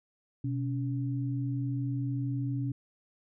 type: tone pair together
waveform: sine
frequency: 126.2 / 281.7 Hz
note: B2 / C#4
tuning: +38 / +28 cents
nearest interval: octave + major second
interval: 1390 cents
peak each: -30 / -35 dBFS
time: 0.44-2.72 s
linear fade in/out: 5 ms
effects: none